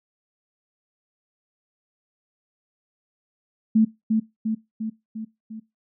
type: tone with echo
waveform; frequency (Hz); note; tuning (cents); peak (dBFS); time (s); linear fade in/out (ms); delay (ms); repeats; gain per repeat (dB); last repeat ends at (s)
sine; 220; A3; 0; -13; 3.75-3.85; 10; 350; 5; -4; 5.6
effects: noise-tail reverb RT60 0.2 s tail -20 dB re dry